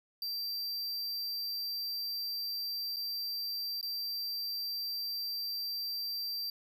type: tone with dropouts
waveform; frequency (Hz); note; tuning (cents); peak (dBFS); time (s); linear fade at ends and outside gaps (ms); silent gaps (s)
square; 4699; D8; 0; -35; 0.22-6.5; 2; 2.962-2.967 / 3.812-3.828
effects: none